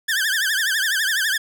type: tone with vibrato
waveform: sawtooth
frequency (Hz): 1661.2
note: G#6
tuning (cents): 0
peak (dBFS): -15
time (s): 0.08-1.38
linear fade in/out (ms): 10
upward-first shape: triangle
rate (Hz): 12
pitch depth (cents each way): 190
effects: none